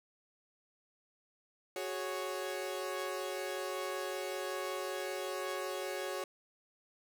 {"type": "chord", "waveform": "sawtooth", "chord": "F# suspended second", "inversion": "none", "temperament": "equal", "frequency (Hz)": [370, 415.3, 554.4], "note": ["F#4", "G#4", "C#5"], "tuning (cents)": [0, 0, 0], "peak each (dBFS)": [-37, -39, -36], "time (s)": [1.76, 6.24], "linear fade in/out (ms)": 2, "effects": []}